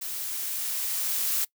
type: noise with level ramp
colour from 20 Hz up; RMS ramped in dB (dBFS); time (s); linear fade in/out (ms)
blue; -34 to -26; 0.01-1.45; 10
effects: noise-tail reverb RT60 0.1 s tail -22 dB re dry